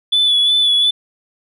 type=tone with vibrato; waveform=sine; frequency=3450 Hz; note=A7; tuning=35 cents flat; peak=-9 dBFS; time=0.12-0.91 s; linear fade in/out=10 ms; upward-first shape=sine; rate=2.8 Hz; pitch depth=31 cents each way; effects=tanh soft clip ceiling -8 dBFS